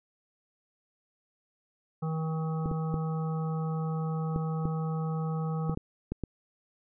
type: harmonic tone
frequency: 159.5 Hz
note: D#3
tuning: 43 cents sharp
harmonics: 1 / 3 / 5 / 7 / 8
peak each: -29 / -40 / -42 / -47 / -45 dBFS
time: 2.02-5.75 s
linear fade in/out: 10 ms
type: clicks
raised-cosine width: 3 ms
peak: -19 dBFS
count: 9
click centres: 2.659 / 2.714 / 2.942 / 4.361 / 4.655 / 5.696 / 5.774 / 6.12 / 6.237 s
effects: none